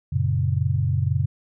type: chord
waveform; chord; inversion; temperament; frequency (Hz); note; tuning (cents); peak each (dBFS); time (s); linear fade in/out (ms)
sine; F# major; none; equal; 92.5 / 116.54 / 138.59; F#2 / A#2 / C#3; 0 / 0 / 0; -23 / -24 / -23; 0.12-1.26; 10
effects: none